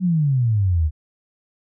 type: exponential sweep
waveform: sine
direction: down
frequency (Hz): 190 to 73.42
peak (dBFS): -15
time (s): 0-0.91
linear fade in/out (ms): 50
effects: none